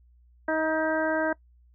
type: harmonic tone with a mistuned harmonic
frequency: 315.8 Hz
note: D#4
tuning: 26 cents sharp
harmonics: 1 / 2 / 3 / 4 / 5 / 6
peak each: -29 / -27 / -32 / -38 / -30 / -40 dBFS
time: 0.48-1.33 s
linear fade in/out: 5 ms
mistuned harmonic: 6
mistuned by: +20 cents
effects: noise-tail reverb RT60 0.1 s tail -22 dB re dry + added 60 Hz sine -55 dBFS peak until 1.74 s